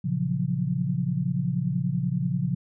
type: chord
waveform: sine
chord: Gb major seventh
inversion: first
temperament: equal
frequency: 116.54 / 138.59 / 174.61 / 185 Hz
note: Bb2 / Db3 / F3 / Gb3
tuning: 0 / 0 / 0 / 0 cents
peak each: -32 / -27 / -27 / -33 dBFS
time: 0.04-2.55 s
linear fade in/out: 10 ms
effects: none